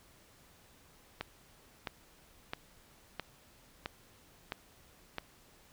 click train, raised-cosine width 0.3 ms, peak -20 dBFS, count 7, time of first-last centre 1.21-5.184 s, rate 1.51 Hz, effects pink hiss -62 dBFS RMS until 5.72 s

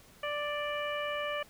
harmonic tone, 588 Hz, D5, 2 cents sharp, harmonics 1 / 2 / 3 / 4 / 5, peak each -35 / -38 / -40 / -41 / -42 dBFS, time 0.23-1.43 s, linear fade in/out 5 ms, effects pink hiss -58 dBFS RMS until 1.49 s

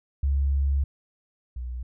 sine tone pair in turn, 69.3 / 61.56 Hz, C#2 / B1, 0 / -5 cents, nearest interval major second, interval 205 cents, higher first, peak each -20 / -30 dBFS, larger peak first, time 0.23-0.84 / 1.56-1.83 s, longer first, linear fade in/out 5 ms, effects none

